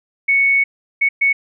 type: tone bursts at uneven times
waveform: sine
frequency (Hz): 2217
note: C#7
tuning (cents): 0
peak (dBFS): -11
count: 3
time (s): 0.28-0.64 / 1.01-1.09 / 1.21-1.33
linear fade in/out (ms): 10
effects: none